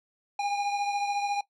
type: beating tone pair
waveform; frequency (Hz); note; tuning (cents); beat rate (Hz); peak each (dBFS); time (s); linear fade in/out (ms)
square; 810 / 824; G#5 / G#5; -43 / -14; 14; -28 / -36; 0.39-1.41; 5
effects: noise-tail reverb RT60 0.1 s tail -17 dB re dry + low-pass 5000 Hz 12 dB/octave